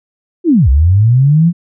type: linear two-way sweep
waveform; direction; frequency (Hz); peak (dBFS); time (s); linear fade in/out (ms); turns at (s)
sine; down then up; 370 to 61.7 to 176.8; -5; 0.44-1.53; 50; 0.69
effects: none